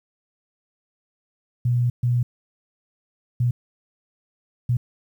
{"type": "tone bursts at uneven times", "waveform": "sine", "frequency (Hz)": 121.8, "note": "B2", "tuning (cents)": -24, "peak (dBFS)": -17, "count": 4, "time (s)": [[1.65, 1.9], [2.03, 2.23], [3.4, 3.51], [4.69, 4.77]], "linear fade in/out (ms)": 5, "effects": ["9-bit"]}